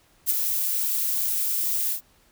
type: noise with ADSR envelope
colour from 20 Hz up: violet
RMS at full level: -20 dBFS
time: 0.26-2.01 s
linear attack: 39 ms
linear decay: 22 ms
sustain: -5 dB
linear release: 97 ms
effects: pink hiss -60 dBFS RMS until 2.31 s